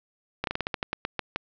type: slowing click train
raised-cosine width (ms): 0.3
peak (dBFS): -11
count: 12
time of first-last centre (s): 0.44-1.36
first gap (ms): 32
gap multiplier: 1.18
effects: low-pass 5000 Hz 12 dB/octave